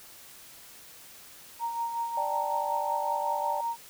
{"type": "tone with tremolo", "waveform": "sine", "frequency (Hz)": 930, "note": "A#5", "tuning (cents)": -4, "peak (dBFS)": -27, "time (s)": [1.59, 3.77], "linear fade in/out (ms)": 50, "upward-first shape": "sine", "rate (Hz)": 5.4, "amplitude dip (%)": 50}
{"type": "chord", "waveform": "sine", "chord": "D suspended fourth", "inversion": "none", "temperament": "equal", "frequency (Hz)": [587.3, 784, 880], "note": ["D5", "G5", "A5"], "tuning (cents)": [0, 0, 0], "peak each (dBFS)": -34, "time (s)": [2.17, 3.61], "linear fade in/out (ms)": 5}
{"effects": ["white hiss -50 dBFS RMS until 3.89 s"]}